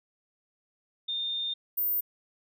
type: tone pair in turn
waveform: sine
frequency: 3630 / 14520 Hz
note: A#7 / A#9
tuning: -47 / -47 cents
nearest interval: 2 octaves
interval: 2400 cents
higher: second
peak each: -29 / -25 dBFS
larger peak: second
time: 1.08-1.54 / 1.77-2.01 s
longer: first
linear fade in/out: 10 ms
effects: none